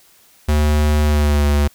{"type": "tone with pitch glide", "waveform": "square", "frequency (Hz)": [75, 72.7], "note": ["D2", "D2"], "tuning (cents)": [37, -17], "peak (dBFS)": -13, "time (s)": [0.48, 1.68], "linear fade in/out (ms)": 10, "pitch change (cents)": -54, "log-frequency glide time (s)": [1.04, 1.45], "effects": ["white hiss -51 dBFS RMS until 1.74 s"]}